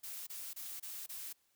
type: noise bursts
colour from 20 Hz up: blue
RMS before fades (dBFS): -45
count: 5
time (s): 0.03-1.33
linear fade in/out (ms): 10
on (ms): 240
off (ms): 25
effects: white hiss -75 dBFS RMS until 1.55 s